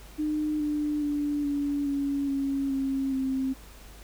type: tone with pitch steps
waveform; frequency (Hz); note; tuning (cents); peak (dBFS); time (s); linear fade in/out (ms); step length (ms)
sine; 303.7 / 297.8 / 292 / 286.3 / 280.8 / 275.3 / 269.9 / 264.7; D#4 / D4 / D4 / D4 / C#4 / C#4 / C#4 / C4; -42 / +24 / -10 / -44 / +22 / -12 / -46 / +20; -25; 0.18-3.54; 20; 420
effects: added 50 Hz sine -47 dBFS peak until 4.03 s + pink hiss -51 dBFS RMS until 4.03 s